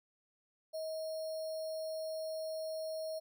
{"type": "tone with sample-and-hold", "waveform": "sine", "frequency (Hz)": 635, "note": "D#5", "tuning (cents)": 35, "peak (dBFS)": -37, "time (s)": [0.73, 3.2], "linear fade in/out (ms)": 20, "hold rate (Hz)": 4900, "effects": []}